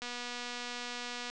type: click train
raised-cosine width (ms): 0.2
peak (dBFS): -23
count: 312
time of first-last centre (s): 0.02-1.3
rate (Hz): 243
effects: resampled to 22050 Hz